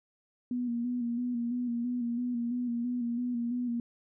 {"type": "tone with vibrato", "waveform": "sine", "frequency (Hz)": 241, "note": "B3", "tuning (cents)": -42, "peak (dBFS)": -29, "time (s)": [0.51, 3.8], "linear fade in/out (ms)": 2, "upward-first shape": "square", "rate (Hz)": 3, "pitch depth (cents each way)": 36, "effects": []}